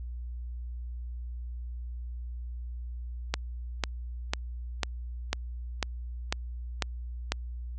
click train, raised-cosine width 0.2 ms, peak -9 dBFS, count 9, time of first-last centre 3.34-7.32 s, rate 2.01 Hz, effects added 60 Hz sine -35 dBFS peak until 7.78 s + resampled to 22050 Hz

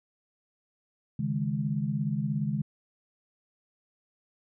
sine chord, C# suspended second, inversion none, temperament equal, 138.59 / 155.56 / 207.7 Hz, C#3 / D#3 / G#3, 0 / 0 / 0 cents, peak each -31 dBFS, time 1.19-2.62 s, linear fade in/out 5 ms, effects none

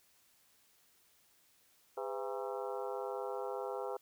harmonic tone with a mistuned harmonic, 135 Hz, C#3, 45 cents flat, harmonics 3 / 4 / 5 / 6 / 7 / 8 / 9 / 10, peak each -42 / -41 / -46 / -45 / -48 / -52 / -54 / -51 dBFS, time 1.97-3.97 s, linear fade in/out 5 ms, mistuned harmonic 4, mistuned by -110 cents, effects white hiss -69 dBFS RMS until 4.01 s

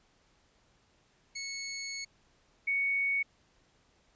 15% pulse / sine tone pair in turn, 2200 / 2226 Hz, C#7 / C#7, -14 / +7 cents, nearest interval unison, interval 21 cents, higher second, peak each -30 / -27 dBFS, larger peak second, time 1.35-2.05 / 2.67-3.23 s, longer first, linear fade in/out 10 ms, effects pink hiss -68 dBFS RMS until 4.15 s + resampled to 16000 Hz

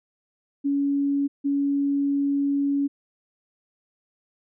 sine tone pair in turn, 281.3 / 281.3 Hz, C#4 / C#4, +26 / +26 cents, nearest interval unison, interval 0 cents, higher neither, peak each -20 dBFS, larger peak neither, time 0.64-1.28 / 1.44-2.88 s, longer second, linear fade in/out 20 ms, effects none

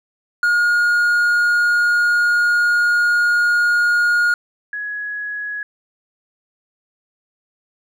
triangle / sine tone pair in turn, 1431 / 1676.9 Hz, F6 / G#6, +42 / +16 cents, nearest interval minor third, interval 274 cents, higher second, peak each -11 / -23 dBFS, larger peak first, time 0.43-4.34 / 4.73-5.63 s, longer first, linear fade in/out 2 ms, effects none

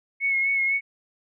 sine tone with vibrato, 2186 Hz, C#7, 25 cents flat, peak -20 dBFS, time 0.2-0.81 s, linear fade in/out 50 ms, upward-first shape sine, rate 4 Hz, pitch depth 28 cents each way, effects none

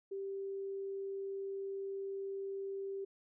sine tone, 391.6 Hz, G4, 2 cents flat, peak -38 dBFS, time 0.11-3.05 s, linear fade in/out 10 ms, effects none

